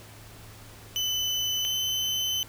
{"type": "tone pair in turn", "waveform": "35% pulse", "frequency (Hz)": [3015, 3045], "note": ["F#7", "F#7"], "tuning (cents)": [32, 49], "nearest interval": "unison", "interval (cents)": 17, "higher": "second", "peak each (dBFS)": -24, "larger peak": "neither", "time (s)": [[0.96, 1.65], [1.65, 2.43]], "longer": "second", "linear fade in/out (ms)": 0, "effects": ["added 107 Hz sine -49 dBFS peak until 2.48 s", "pink hiss -49 dBFS RMS until 2.48 s"]}